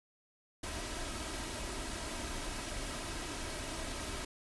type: noise with comb filter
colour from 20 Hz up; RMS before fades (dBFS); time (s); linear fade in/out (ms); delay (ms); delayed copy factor
pink; -40; 0.63-4.25; 5; 3.1; +0.5
effects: resampled to 24000 Hz